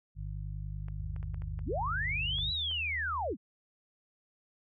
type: harmonic tone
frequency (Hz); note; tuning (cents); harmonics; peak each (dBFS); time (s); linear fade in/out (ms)
50.4; G1; +49; 1 / 2 / 3; -38 / -41 / -43; 0.15-2.54; 50
type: clicks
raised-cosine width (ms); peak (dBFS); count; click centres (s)
0.5; -37; 8; 0.884 / 1.163 / 1.229 / 1.344 / 1.42 / 1.591 / 2.386 / 2.713
type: tone with pitch glide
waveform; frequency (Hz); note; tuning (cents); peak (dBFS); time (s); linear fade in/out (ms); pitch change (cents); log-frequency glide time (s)
sine; 79.9 to 79.12; D#2 to D#2; +47 to +30; -40; 0.99-3.34; 10; -17; 2.14-2.73
type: linear two-way sweep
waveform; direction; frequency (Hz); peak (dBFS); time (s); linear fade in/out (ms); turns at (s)
sine; up then down; 151.1 to 3970 to 151.1; -31; 1.65-3.37; 50; 2.52
effects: none